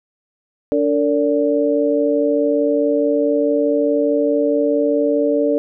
sine tone cluster, 289.4 / 453.3 / 578 Hz, D4 / A#4 / D5, -25 / -48 / -28 cents, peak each -18 dBFS, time 0.72-5.58 s, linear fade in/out 0 ms, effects none

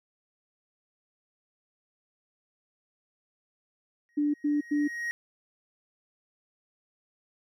triangle tone with exponential growth, 1884 Hz, A#6, 18 cents sharp, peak -26 dBFS, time 4.09-5.11 s, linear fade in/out 0 ms, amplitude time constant 220 ms
sine tone bursts, 293.7 Hz, D4, in tune, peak -23 dBFS, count 3, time 4.17-4.88 s, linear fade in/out 10 ms, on 170 ms, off 100 ms
effects none

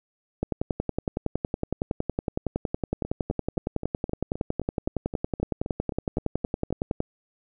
two click trains, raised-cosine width 2 ms, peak -12 / -19 dBFS, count 72 / 15, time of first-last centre 0.43-7.004 / 3.05-6.705 s, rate 10.8 / 3.83 Hz, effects none

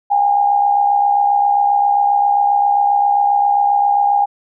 sine tone with amplitude modulation, 812 Hz, G#5, 39 cents flat, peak -8 dBFS, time 0.1-4.26 s, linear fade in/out 20 ms, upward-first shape sine, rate 67.5 Hz, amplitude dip 55%, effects none

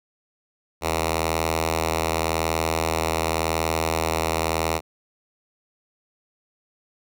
5% pulse tone with notch filter, 80.9 Hz, E2, 32 cents flat, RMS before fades -24 dBFS, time 0.81-4.81 s, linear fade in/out 50 ms, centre 200 Hz, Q 0.79, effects none

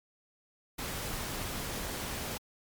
pink noise, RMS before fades -37 dBFS, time 0.78-2.38 s, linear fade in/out 10 ms, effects MP3 96 kbps

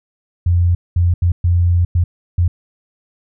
sine tone bursts at uneven times, 87.31 Hz, F2, in tune, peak -10 dBFS, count 6, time 0.46-0.75 / 0.96-1.14 / 1.22-1.32 / 1.44-1.85 / 1.95-2.04 / 2.38-2.48 s, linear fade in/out 5 ms, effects none

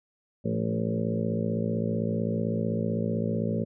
harmonic tone with a mistuned harmonic, 55.7 Hz, A1, 22 cents sharp, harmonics 2 / 3 / 4 / 5 / 6 / 7 / 8 / 9 / 10, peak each -32 / -31 / -30 / -42 / -43 / -37 / -36 / -37 / -37 dBFS, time 0.44-3.65 s, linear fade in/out 20 ms, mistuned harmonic 3, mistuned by +51 cents, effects none

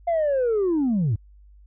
sine linear sweep, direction down, 698 to 93.4 Hz, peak -17 dBFS, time 0.07-1.16 s, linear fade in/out 10 ms, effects tanh soft clip ceiling -17 dBFS + added 50 Hz sine -47 dBFS peak until 1.66 s

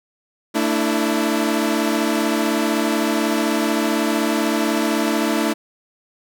sawtooth chord, A suspended fourth, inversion none, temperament equal with one note detuned, 224.1 / 293.7 / 329.6 Hz, A3 / D4 / E4, +32 / 0 / 0 cents, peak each -18 dBFS, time 0.54-5.54 s, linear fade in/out 20 ms, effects none

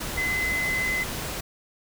sine tone in noise, 2038 Hz, C7, 46 cents flat, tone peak -24 dBFS, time 0.17-1.04 s, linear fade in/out 10 ms, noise pink, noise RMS -32 dBFS, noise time 0-1.41 s, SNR +5 dB, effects none

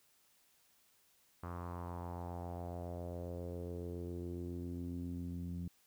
sawtooth tone with low-pass filter sweep, 87.31 Hz, F2, in tune, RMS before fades -43 dBFS, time 1.43-5.68 s, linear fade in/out 5 ms, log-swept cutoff 1200 to 200 Hz, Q 3.6, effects white hiss -71 dBFS RMS until 5.86 s

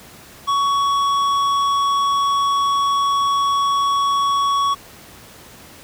triangle tone with tanh clipping, 1120 Hz, C#6, 18 cents sharp, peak -17 dBFS, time 0.47-4.75 s, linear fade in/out 20 ms, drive 15 dB, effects pink hiss -42 dBFS RMS until 5.83 s + high-pass 60 Hz 12 dB/octave

